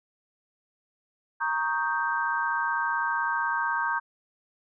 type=chord; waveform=sine; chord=Eb dominant seventh; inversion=second; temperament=equal; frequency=932.3 / 1108.7 / 1244.5 / 1568 Hz; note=Bb5 / Db6 / Eb6 / G6; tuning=0 / 0 / 0 / 0 cents; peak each=-29 / -32 / -34 / -28 dBFS; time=1.4-4 s; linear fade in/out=20 ms; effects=none